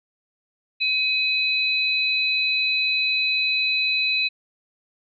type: tone pair together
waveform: sine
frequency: 2534 / 3982 Hz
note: D#7 / B7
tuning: +31 / +14 cents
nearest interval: minor sixth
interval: 783 cents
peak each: -21 / -23 dBFS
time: 0.8-4.29 s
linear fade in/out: 20 ms
effects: none